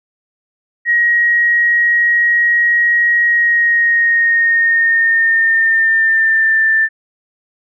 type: tone with pitch glide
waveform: sine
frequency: 1893 to 1776.5 Hz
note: A#6 to A6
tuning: +26 to +16 cents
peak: -9 dBFS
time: 0.85-6.89 s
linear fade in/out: 50 ms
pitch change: -110 cents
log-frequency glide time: 3.23-6.67 s
effects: none